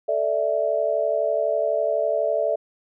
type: chord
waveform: sine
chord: A suspended fourth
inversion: none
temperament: equal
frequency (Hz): 440 / 587.3 / 659.3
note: A4 / D5 / E5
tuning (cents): 0 / 0 / 0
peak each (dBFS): -27 / -23 / -23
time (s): 0.08-2.56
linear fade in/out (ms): 10
effects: none